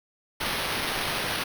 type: noise with sample-and-hold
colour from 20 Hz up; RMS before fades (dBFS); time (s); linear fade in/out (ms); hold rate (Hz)
blue; -29; 0.4-1.44; 10; 7350
effects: none